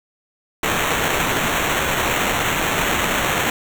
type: noise with sample-and-hold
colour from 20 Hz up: violet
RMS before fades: -20 dBFS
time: 0.63-3.5 s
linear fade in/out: 2 ms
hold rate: 4900 Hz
effects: none